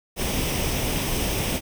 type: noise with comb filter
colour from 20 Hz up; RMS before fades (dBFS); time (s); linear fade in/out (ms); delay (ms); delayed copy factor
pink; -25; 0.16-1.61; 50; 0.35; +0.5
effects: none